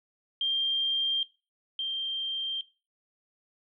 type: tone pair in turn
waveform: sine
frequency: 3185 / 3167 Hz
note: G7 / G7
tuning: +27 / +17 cents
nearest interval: unison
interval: 10 cents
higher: first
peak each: -25 / -28 dBFS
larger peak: first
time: 0.41-1.23 / 1.79-2.61 s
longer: neither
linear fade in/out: 2 ms
effects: noise-tail reverb RT60 0.3 s tail -18 dB re dry